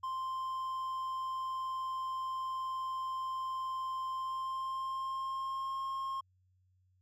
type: tone with pitch glide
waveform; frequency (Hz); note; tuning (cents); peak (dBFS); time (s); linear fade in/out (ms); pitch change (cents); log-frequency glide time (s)
triangle; 1046.5 to 1072.2; C6 to C6; 0 to +42; -33; 0.03-6.21; 10; +42; 4.11-5.81
effects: added 92 Hz sine -68 dBFS peak until 7.01 s